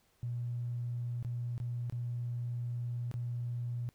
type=tone with dropouts; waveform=triangle; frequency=120.4 Hz; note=B2; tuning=44 cents flat; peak=-30 dBFS; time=0.23-3.89 s; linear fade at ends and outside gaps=0 ms; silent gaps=1.227-1.248 / 1.579-1.601 / 1.898-1.924 / 3.114-3.14 s; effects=tanh soft clip ceiling -32 dBFS + pink hiss -71 dBFS RMS until 3.94 s